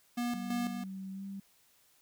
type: tone with tremolo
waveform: square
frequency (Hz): 240.6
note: B3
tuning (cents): -45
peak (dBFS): -32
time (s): 0.17-0.84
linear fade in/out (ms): 10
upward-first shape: square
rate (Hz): 3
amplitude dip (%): 55
type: tone with pitch glide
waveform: sine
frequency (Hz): 191.4 to 196.21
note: G3 to G3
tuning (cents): -41 to +2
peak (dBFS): -39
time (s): 0.34-1.4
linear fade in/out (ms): 5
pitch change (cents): +43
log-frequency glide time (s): 1.13-1.23
effects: white hiss -67 dBFS RMS until 2.01 s